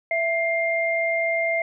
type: tone pair together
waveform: sine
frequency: 664 / 2108 Hz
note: E5 / C7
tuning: +12 / +12 cents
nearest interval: octave + minor sixth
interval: 2000 cents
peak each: -23 dBFS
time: 0.11-1.62 s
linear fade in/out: 2 ms
effects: none